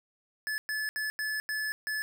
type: tone bursts at uneven times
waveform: square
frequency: 1726 Hz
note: A6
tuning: 34 cents flat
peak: -31 dBFS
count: 6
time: 0.47-0.58 / 0.69-0.89 / 0.96-1.1 / 1.19-1.4 / 1.49-1.72 / 1.87-2.02 s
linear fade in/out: 0 ms
effects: none